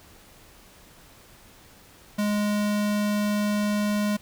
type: tone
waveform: square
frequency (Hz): 207.7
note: G#3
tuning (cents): 0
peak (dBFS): -23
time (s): 2.18-4.17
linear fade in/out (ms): 10
effects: pink hiss -52 dBFS RMS until 4.21 s